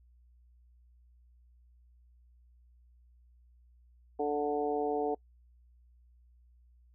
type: harmonic tone with a mistuned harmonic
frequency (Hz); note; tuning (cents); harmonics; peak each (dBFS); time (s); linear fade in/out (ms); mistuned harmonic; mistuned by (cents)
146.83; D3; 0; 2 / 3 / 4 / 5 / 6; -37 / -31 / -41 / -34 / -44; 4.19-5.15; 10; 6; +16
effects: noise-tail reverb RT60 0.1 s tail -25 dB re dry + added 60 Hz sine -59 dBFS peak until 6.94 s